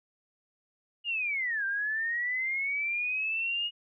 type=linear two-way sweep; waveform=sine; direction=down then up; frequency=2884 to 1568 to 2884 Hz; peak=-28 dBFS; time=1.04-3.71 s; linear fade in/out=50 ms; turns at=1.65 s; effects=none